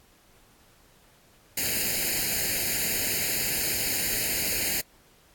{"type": "noise with comb filter", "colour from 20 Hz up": "white", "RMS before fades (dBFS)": -27, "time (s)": [1.57, 4.81], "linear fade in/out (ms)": 5, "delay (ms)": 0.43, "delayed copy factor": 0.9, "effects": ["pink hiss -59 dBFS RMS until 5.34 s", "AAC 64 kbps"]}